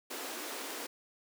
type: high-pass noise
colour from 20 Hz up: pink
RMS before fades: -41 dBFS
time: 0.1-0.87 s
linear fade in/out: 10 ms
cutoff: 260 Hz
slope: 48 dB/octave
effects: none